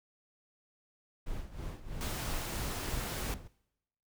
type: noise with tremolo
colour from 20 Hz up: brown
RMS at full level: -37 dBFS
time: 1.26-3.48 s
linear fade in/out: 10 ms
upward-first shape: sine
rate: 3.1 Hz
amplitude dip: 75%
type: noise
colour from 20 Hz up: pink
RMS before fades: -39 dBFS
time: 2.01-3.34 s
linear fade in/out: 0 ms
effects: noise-tail reverb RT60 0.9 s tail -25 dB re dry